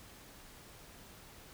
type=silence; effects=pink hiss -55 dBFS RMS until 1.53 s